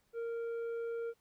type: tone with tanh clipping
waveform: sine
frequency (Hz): 463.7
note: A#4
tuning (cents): -9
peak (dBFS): -37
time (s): 0.13-1.14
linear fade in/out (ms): 50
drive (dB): 6
effects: pink hiss -75 dBFS RMS until 1.2 s